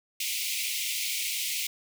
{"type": "high-pass noise", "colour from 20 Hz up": "pink", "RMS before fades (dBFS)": -31, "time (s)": [0.2, 1.67], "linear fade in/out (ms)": 5, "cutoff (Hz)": 2100, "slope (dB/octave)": 96, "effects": []}